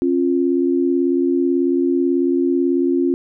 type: tone pair together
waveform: sine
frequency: 271 / 349.2 Hz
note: C#4 / F4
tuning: -39 / 0 cents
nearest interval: major third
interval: 439 cents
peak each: -17 dBFS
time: 0.02-3.14 s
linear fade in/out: 0 ms
effects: none